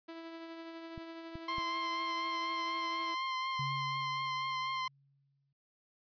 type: tone with tremolo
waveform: sawtooth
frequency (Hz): 329.6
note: E4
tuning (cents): 0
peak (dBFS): -39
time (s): 0.08-3.15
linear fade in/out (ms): 10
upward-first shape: triangle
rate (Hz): 12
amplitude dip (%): 35
type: clicks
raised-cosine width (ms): 5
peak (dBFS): -33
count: 3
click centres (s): 0.978 / 1.355 / 1.583
type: tone with vibrato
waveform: sawtooth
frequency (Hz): 1046.5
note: C6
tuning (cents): 0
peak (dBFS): -30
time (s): 1.48-4.88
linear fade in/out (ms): 5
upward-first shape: triangle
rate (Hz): 4.1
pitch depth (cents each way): 25
type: tone with exponential decay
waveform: sine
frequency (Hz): 138.59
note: C#3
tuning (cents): 0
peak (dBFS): -36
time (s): 3.59-5.53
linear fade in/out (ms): 5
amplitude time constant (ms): 420
effects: resampled to 11025 Hz